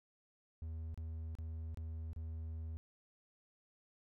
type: tone with dropouts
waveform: triangle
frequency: 80.4 Hz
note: E2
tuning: 43 cents flat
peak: -39 dBFS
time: 0.62-2.77 s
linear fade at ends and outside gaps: 0 ms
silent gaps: 0.944-0.976 / 1.352-1.386 / 1.745-1.773 / 2.132-2.162 s
effects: none